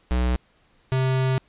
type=tone pair in turn; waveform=square; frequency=61.8 / 130.95 Hz; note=B1 / C3; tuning=+2 / +2 cents; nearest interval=octave + minor second; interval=1300 cents; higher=second; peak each=-20 dBFS; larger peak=neither; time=0.11-0.36 / 0.92-1.38 s; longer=second; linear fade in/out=0 ms; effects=pink hiss -61 dBFS RMS until 1.48 s + resampled to 8000 Hz